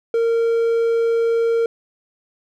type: tone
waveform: triangle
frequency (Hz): 460.8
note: A#4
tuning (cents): -20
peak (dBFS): -13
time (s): 0.14-1.66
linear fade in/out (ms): 2
effects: none